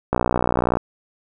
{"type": "click train", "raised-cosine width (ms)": 1, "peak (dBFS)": -4, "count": 40, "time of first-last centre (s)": [0.13, 0.77], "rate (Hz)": 60.9, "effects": []}